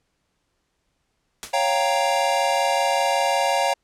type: noise with exponential decay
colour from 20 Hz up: white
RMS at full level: -27 dBFS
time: 1.43-1.58 s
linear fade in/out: 0 ms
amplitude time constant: 32 ms
type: chord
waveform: square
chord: G half-diminished seventh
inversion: second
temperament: equal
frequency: 554.4 / 698.5 / 784 / 932.3 Hz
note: Db5 / F5 / G5 / Bb5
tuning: 0 / 0 / 0 / 0 cents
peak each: -25 dBFS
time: 1.53-3.74 s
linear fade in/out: 10 ms
effects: pink hiss -72 dBFS RMS until 3.83 s + low-pass 9000 Hz 12 dB/octave